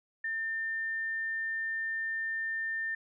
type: tone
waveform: sine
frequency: 1800 Hz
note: A6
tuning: 39 cents sharp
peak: -31 dBFS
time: 0.24-2.95 s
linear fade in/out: 5 ms
effects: none

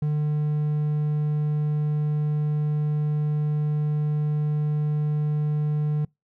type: tone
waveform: triangle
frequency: 150 Hz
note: D3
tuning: 37 cents sharp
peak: -19 dBFS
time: 0.02-6.05 s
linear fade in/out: 5 ms
effects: noise-tail reverb RT60 0.2 s tail -26 dB re dry

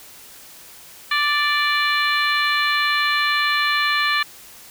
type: harmonic tone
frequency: 587 Hz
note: D5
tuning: 1 cent flat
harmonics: 2 / 3 / 4 / 5 / 6 / 7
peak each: -22 / -21 / -24 / -28 / -28 / -27 dBFS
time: 1.11-4.23 s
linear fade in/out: 5 ms
effects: white hiss -43 dBFS RMS until 4.7 s

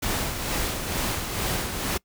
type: noise with tremolo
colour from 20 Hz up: pink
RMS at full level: -26 dBFS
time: 0.02-1.98 s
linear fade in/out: 10 ms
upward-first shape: sine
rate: 2.2 Hz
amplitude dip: 45%
effects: noise-tail reverb RT60 0.1 s tail -24 dB re dry

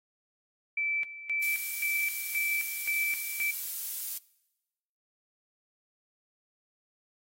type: tone with tremolo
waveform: sine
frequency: 2322 Hz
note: D7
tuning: 20 cents flat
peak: -27 dBFS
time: 0.77-3.51 s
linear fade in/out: 5 ms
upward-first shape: square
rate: 1.9 Hz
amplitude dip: 80%
type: noise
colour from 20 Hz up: violet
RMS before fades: -34 dBFS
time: 1.42-4.18 s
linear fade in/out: 5 ms
effects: noise-tail reverb RT60 1.0 s tail -22 dB re dry + AAC 48 kbps

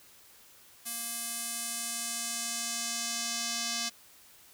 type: tone with band-pass filter sweep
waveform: square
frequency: 233.1 Hz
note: A#3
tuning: in tune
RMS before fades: -35 dBFS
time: 0.85-3.9 s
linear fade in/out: 20 ms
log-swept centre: 11000 to 5500 Hz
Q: 1.5
effects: white hiss -57 dBFS RMS until 4.53 s

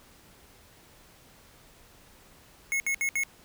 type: tone bursts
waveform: square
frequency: 2179 Hz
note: C#7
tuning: 30 cents flat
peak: -26 dBFS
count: 4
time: 2.72-3.235 s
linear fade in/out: 0 ms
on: 80 ms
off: 65 ms
effects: pink hiss -56 dBFS RMS until 3.44 s

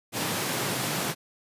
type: high-pass noise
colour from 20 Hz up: pink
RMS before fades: -29 dBFS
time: 0.12-1.15 s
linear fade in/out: 50 ms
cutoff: 110 Hz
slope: 48 dB/octave
effects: resampled to 32000 Hz

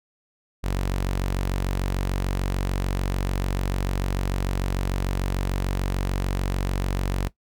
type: tone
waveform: sawtooth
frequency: 46.76 Hz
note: F#1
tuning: 19 cents sharp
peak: -19 dBFS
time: 0.63-7.29 s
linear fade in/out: 20 ms
effects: noise-tail reverb RT60 0.1 s tail -17 dB re dry

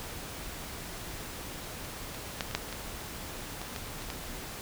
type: clicks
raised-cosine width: 0.2 ms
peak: -25 / -25 / -13 / -23 / -10 / -20 / -23 / -19 / -26 / -18 dBFS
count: 10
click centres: 1.849 / 2.147 / 2.408 / 2.512 / 2.55 / 2.727 / 3.616 / 3.762 / 4.021 / 4.102 s
effects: pink hiss -41 dBFS RMS until 4.61 s

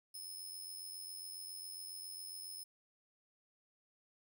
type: tone with amplitude modulation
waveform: 10% pulse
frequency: 5200 Hz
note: E8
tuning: 24 cents flat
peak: -37 dBFS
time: 0.14-2.64 s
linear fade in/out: 10 ms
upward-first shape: sine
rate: 87.3 Hz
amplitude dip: 65%
effects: none

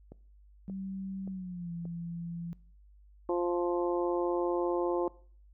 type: click train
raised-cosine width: 2 ms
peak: -33 dBFS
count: 4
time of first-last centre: 0.12-1.854 s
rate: 1.73 Hz
type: tone with pitch glide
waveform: sine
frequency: 192 to 170.07 Hz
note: G3 to F3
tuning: -36 to -46 cents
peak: -36 dBFS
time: 0.68-2.53 s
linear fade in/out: 0 ms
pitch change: -210 cents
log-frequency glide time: 1.28-1.71 s
type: harmonic tone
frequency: 174.9 Hz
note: F3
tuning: 3 cents sharp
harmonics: 2 / 3 / 4 / 5 / 6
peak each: -29 / -34 / -40 / -38 / -40 dBFS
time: 3.29-5.08 s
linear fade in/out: 2 ms
effects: noise-tail reverb RT60 0.5 s tail -21 dB re dry + added 50 Hz sine -55 dBFS peak until 5.53 s

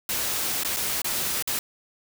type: noise with dropouts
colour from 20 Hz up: white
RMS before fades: -27 dBFS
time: 0.09-1.59 s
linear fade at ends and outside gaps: 2 ms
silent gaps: 0.635-0.647 / 0.764-0.768 / 1.018-1.044 / 1.425-1.474 s
effects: none

